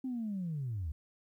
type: linear sweep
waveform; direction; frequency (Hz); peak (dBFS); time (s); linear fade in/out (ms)
sine; down; 265.5 to 69.3; -33; 0.04-0.92; 5
effects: tanh soft clip ceiling -30 dBFS + 12-bit